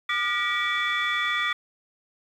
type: tone cluster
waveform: sine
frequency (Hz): 1204 / 1425 / 1931 / 2306 / 3450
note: D6 / F6 / B6 / D7 / A7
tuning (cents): +43 / +34 / -39 / -32 / -35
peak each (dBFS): -28 / -33 / -26 / -29 / -30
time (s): 0.09-1.53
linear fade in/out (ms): 5
effects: tanh soft clip ceiling -16 dBFS + 9-bit